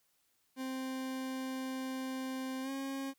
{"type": "tone with pitch glide", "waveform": "40% pulse", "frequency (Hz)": [261.6, 271.1], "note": ["C4", "C#4"], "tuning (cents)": [0, -38], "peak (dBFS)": -36, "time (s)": [0.56, 3.14], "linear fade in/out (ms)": 50, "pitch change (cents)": 62, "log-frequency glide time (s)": [2.62, 2.7], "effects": ["white hiss -75 dBFS RMS until 3.18 s"]}